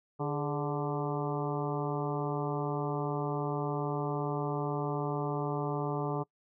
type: harmonic tone with a mistuned harmonic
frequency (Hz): 146.83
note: D3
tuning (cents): 0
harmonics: 1 / 2 / 3 / 4 / 5 / 6 / 7 / 8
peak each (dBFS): -34 / -38 / -36 / -42 / -40 / -41 / -43 / -43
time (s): 0.19-6.24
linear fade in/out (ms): 20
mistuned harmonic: 3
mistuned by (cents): -70
effects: noise-tail reverb RT60 0.1 s tail -24 dB re dry